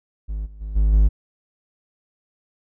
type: tone with level steps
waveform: triangle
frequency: 51.91 Hz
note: G#1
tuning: in tune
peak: -22 / -36 / -25 / -12 / -9 dBFS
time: 0.28-1.09 s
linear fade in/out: 20 ms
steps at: 0.45 / 0.6 / 0.75 / 0.92 s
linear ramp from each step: 20 ms
effects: none